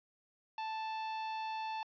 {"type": "tone", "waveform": "45% pulse", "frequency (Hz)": 880, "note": "A5", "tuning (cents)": 0, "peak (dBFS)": -37, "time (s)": [0.58, 1.83], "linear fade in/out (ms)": 2, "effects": ["resampled to 11025 Hz", "12-bit"]}